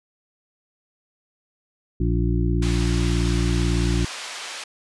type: harmonic tone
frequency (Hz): 58.2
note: A#1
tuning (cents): -2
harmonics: 1 / 2 / 3 / 5 / 6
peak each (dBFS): -21 / -24 / -26 / -28 / -29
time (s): 2-4.05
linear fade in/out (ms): 5
type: band-pass noise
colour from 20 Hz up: white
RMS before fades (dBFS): -34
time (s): 2.62-4.64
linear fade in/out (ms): 5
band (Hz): 630 to 5000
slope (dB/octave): 12
effects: resampled to 24000 Hz